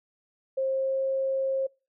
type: tone with pitch glide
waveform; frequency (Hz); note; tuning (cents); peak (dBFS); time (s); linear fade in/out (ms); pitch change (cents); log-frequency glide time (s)
sine; 532 to 535.1; C5 to C5; +29 to +39; -24; 0.57-1.67; 10; +10; 0.68-1.03
effects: noise-tail reverb RT60 0.3 s tail -25 dB re dry